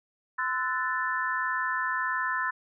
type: chord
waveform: sine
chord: F# half-diminished seventh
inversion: second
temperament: equal with one note detuned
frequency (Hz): 1025.6 / 1318.5 / 1480 / 1760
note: C6 / E6 / F#6 / A6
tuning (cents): -35 / 0 / 0 / 0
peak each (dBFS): -31 / -34 / -34 / -30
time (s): 0.38-2.51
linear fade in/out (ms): 10
effects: none